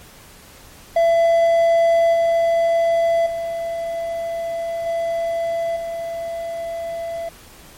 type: tone with level steps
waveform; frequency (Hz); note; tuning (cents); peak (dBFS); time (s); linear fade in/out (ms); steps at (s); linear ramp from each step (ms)
triangle; 670; E5; +28; -10 / -12 / -20 / -17 / -22; 0.96-7.29; 5; 2.13 / 3.26 / 4.86 / 5.76; 5
effects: pink hiss -44 dBFS RMS until 7.77 s + MP3 64 kbps